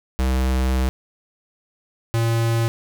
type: tone pair in turn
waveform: square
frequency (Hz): 64.6 / 115.1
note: C2 / A#2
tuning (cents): -21 / -22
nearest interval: minor seventh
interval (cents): 999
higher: second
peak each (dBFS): -18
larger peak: neither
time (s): 0.19-0.89 / 2.14-2.68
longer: first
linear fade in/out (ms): 0
effects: none